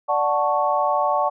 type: chord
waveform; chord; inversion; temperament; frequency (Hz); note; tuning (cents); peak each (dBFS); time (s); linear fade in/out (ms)
sine; D major seventh; none; equal; 587.3 / 740 / 880 / 1108.7; D5 / F#5 / A5 / C#6; 0 / 0 / 0 / 0; -23; 0.08-1.3; 20
effects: none